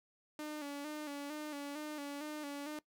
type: tone with vibrato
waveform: sawtooth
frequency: 293.7 Hz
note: D4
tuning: in tune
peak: -37 dBFS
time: 0.39-2.79 s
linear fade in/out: 2 ms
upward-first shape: square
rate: 2.2 Hz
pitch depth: 52 cents each way
effects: noise-tail reverb RT60 0.1 s tail -20 dB re dry